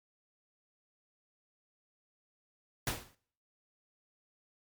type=noise with exponential decay; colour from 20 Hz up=pink; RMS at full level=-30 dBFS; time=2.87-3.15 s; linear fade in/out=2 ms; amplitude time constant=59 ms; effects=noise-tail reverb RT60 0.6 s tail -24 dB re dry + MP3 96 kbps